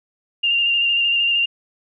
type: tone with vibrato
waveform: sine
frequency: 2794 Hz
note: F7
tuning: in tune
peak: -15 dBFS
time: 0.43-1.46 s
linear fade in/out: 10 ms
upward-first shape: square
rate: 13 Hz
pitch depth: 18 cents each way
effects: none